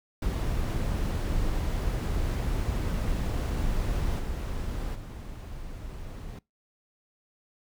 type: noise with level steps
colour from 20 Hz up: brown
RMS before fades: -28 / -32 / -39 dBFS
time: 0.22-6.39 s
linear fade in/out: 5 ms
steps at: 4.18 / 4.94 s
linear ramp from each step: 20 ms
effects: noise-tail reverb RT60 0.2 s tail -23 dB re dry